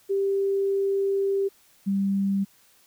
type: tone pair in turn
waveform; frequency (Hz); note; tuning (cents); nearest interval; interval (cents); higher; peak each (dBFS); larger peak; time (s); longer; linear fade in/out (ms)
sine; 393.4 / 196.7; G4 / G3; +6 / +6; octave; 1200; first; -21; neither; 0.09-1.49 / 1.86-2.45; first; 20
effects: white hiss -59 dBFS RMS until 2.86 s